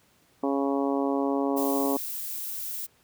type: harmonic tone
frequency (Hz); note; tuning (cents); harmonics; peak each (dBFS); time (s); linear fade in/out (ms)
138.59; C#3; 0; 2 / 3 / 4 / 5 / 6 / 7 / 8; -26 / -30 / -32 / -34 / -36 / -37 / -38; 0.43-1.97; 5
type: noise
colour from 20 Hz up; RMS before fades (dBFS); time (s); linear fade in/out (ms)
violet; -34; 1.56-2.87; 20
effects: pink hiss -63 dBFS RMS until 3.03 s + high-pass 80 Hz 12 dB/octave